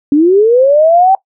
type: linear sweep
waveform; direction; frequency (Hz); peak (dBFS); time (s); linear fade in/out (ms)
sine; up; 277.2 to 784; -4; 0.12-1.15; 2
effects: noise-tail reverb RT60 0.1 s tail -20 dB re dry